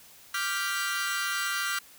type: chord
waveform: sawtooth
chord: G dominant seventh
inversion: second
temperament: equal with one note detuned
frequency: 1174.7 / 1396.9 / 1568 / 1960.8 Hz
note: D6 / F6 / G6 / B6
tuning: 0 / 0 / 0 / -13 cents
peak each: -32 / -28 / -30 / -32 dBFS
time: 0.34-1.79 s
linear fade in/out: 5 ms
effects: white hiss -53 dBFS RMS until 1.98 s